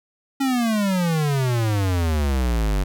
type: exponential sweep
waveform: square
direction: down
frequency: 277.2 to 46.47 Hz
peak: -19 dBFS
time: 0.4-2.84 s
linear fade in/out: 10 ms
effects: none